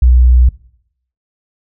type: tone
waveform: sine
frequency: 61.74 Hz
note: B1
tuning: in tune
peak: -4 dBFS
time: 0.02-0.49 s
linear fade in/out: 5 ms
effects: noise-tail reverb RT60 0.7 s tail -20 dB re dry